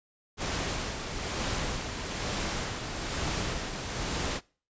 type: noise with tremolo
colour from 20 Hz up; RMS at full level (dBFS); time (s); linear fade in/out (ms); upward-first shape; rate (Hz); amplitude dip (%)
pink; -31; 0.37-4.41; 50; sine; 1.1; 45
effects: noise-tail reverb RT60 0.4 s tail -24 dB re dry + resampled to 16000 Hz